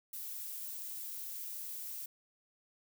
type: noise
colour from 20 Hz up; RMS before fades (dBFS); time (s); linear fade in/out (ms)
violet; -43; 0.13-2.06; 5
effects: none